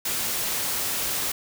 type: noise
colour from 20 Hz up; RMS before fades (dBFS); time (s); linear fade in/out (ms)
white; -27; 0.05-1.32; 5
effects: none